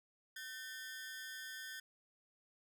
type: ring-modulated tone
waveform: sawtooth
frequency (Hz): 1667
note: G#6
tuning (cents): +6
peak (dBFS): -39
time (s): 0.36-1.8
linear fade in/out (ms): 5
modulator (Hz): 136
effects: none